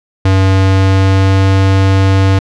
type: tone with pitch glide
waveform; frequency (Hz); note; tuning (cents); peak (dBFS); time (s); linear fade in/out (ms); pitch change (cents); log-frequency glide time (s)
square; 95.6 to 96.43; G2 to G2; -43 to -28; -7; 0.25-2.39; 5; +15; 0.44-1.47
effects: low-pass 5000 Hz 12 dB/octave